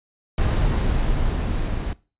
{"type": "noise with level ramp", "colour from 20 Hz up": "brown", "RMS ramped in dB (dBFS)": [-18, -25], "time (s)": [0.38, 1.93], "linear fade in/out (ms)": 2, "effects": ["noise-tail reverb RT60 0.3 s tail -20 dB re dry", "resampled to 8000 Hz"]}